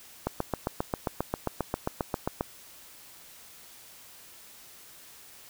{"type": "click train", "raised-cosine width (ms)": 1, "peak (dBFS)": -13, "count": 17, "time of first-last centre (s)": [0.27, 2.409], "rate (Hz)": 7.48, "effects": ["white hiss -51 dBFS RMS until 5.49 s"]}